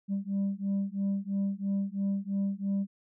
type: beating tone pair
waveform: sine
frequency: 196 / 199 Hz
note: G3 / G3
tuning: 0 / +26 cents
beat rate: 3 Hz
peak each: -29 / -29 dBFS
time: 0.08-2.87 s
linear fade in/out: 50 ms
effects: tanh soft clip ceiling -25 dBFS